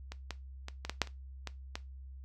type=clicks; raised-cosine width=0.2 ms; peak=-25 / -20 / -24 / -21 / -17 / -9 / -30 / -21 / -19 dBFS; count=9; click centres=0.12 / 0.307 / 0.684 / 0.85 / 0.896 / 1.017 / 1.073 / 1.473 / 1.755 s; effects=noise-tail reverb RT60 0.2 s tail -17 dB re dry + added 66 Hz sine -45 dBFS peak until 2.24 s